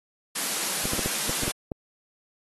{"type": "high-pass noise", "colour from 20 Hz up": "white", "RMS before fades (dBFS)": -28, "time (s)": [0.35, 1.52], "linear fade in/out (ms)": 10, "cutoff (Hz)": 150, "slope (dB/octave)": 96}
{"type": "clicks", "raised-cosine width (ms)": 2, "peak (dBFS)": -17, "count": 8, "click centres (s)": [0.855, 0.934, 0.993, 1.06, 1.295, 1.434, 1.48, 1.718]}
{"effects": ["AAC 32 kbps"]}